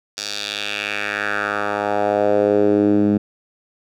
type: tone with band-pass filter sweep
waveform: 10% pulse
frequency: 103.1 Hz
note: G#2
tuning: 12 cents flat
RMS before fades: -19 dBFS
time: 0.17-3.18 s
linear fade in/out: 10 ms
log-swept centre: 5200 to 230 Hz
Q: 2.4
effects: none